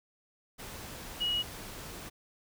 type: tone in noise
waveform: sine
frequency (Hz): 2905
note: F#7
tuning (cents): -32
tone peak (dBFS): -28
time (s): 1.2-1.43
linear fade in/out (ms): 20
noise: pink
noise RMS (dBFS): -44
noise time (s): 0.58-2.1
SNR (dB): +13
effects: none